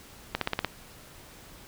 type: accelerating click train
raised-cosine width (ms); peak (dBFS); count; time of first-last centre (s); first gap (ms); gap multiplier
0.3; -10; 6; 0.35-0.647; 63; 0.97
effects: pink hiss -50 dBFS RMS until 1.67 s